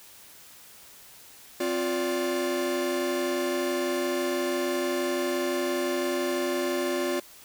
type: tone cluster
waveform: 45% pulse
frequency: 261 / 352.6 / 579 Hz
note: C4 / F4 / D5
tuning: -4 / +17 / -25 cents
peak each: -33 / -28 / -31 dBFS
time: 1.6-7.2 s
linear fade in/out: 5 ms
effects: white hiss -50 dBFS RMS until 7.44 s